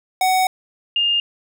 square / sine tone pair in turn, 747 / 2820 Hz, F#5 / F7, +16 / +16 cents, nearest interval octave + major seventh, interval 2300 cents, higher second, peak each -15 dBFS, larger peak neither, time 0.21-0.47 / 0.96-1.2 s, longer first, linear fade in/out 2 ms, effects none

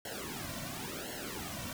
pink noise with flanger, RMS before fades -41 dBFS, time 0.05-1.73 s, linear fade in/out 2 ms, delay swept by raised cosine 0.82 to 2.42 ms, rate 0.94 Hz, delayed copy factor -1, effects none

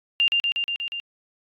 sine tone with echo, 2794 Hz, F7, in tune, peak -16 dBFS, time 0.2-0.28 s, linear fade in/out 0 ms, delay 120 ms, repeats 6, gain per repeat -2 dB, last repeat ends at 1 s, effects AAC 64 kbps

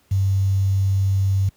sine tone with quantisation, 97 Hz, G2, 18 cents flat, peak -15 dBFS, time 0.11-1.49 s, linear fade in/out 5 ms, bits 7, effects pink hiss -60 dBFS RMS until 1.56 s + high-pass 60 Hz 12 dB/octave

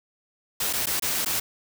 white noise with dropouts, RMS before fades -26 dBFS, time 0.6-1.4 s, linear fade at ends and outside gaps 5 ms, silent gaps 0.729-0.733 / 0.859-0.868 / 0.997-1.022 / 1.248-1.259 s, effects none

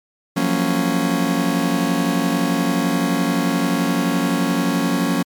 40% pulse chord, Gb major seventh, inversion third, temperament just, 173.43 / 185 / 231.2 / 277.5 Hz, F3 / Gb3 / Bb3 / Db4, -12 / 0 / -14 / +2 cents, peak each -22 / -23 / -22 / -20 dBFS, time 0.36-5.23 s, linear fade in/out 10 ms, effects MP3 96 kbps

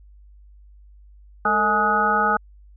harmonic tone with a mistuned harmonic, 210 Hz, G#3, 19 cents sharp, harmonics 1 / 2 / 3 / 4 / 6 / 7, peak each -29 / -28 / -30 / -22 / -20 / -23 dBFS, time 1.45-2.37 s, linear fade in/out 5 ms, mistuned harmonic 2, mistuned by +120 cents, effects added 50 Hz sine -45 dBFS peak until 2.76 s

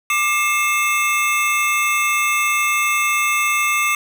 square tone cluster, 1187 / 2141 / 2632 Hz, D6 / C7 / E7, +18 / +39 / -3 cents, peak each -21 dBFS, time 0.1-3.95 s, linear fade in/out 2 ms, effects none

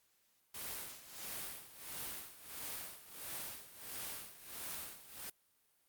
white noise with tremolo, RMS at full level -43 dBFS, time 0.54-5.3 s, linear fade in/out 5 ms, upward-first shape sine, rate 1.5 Hz, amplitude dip 80%, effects white hiss -75 dBFS RMS until 5.88 s + Opus 48 kbps

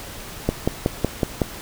click train, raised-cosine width 2 ms, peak -4 dBFS, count 6, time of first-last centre 0.49-1.418 s, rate 5.39 Hz, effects pink hiss -36 dBFS RMS until 1.61 s

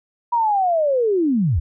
sine linear sweep, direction down, 969 to 63 Hz, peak -15 dBFS, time 0.32-1.6 s, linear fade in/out 10 ms, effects none

